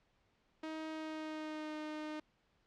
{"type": "tone with pitch glide", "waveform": "sawtooth", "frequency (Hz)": [315.5, 306.3], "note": ["D#4", "D#4"], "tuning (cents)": [24, -27], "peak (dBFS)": -37, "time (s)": [0.63, 2.2], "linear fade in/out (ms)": 5, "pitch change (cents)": -51, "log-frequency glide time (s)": [0.9, 1.76], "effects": ["pink hiss -75 dBFS RMS until 2.66 s", "low-pass 4000 Hz 12 dB/octave"]}